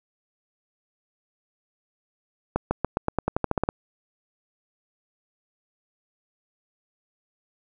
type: accelerating click train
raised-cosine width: 1 ms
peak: -8 dBFS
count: 13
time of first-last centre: 2.56-3.689 s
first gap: 150 ms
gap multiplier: 0.91
effects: none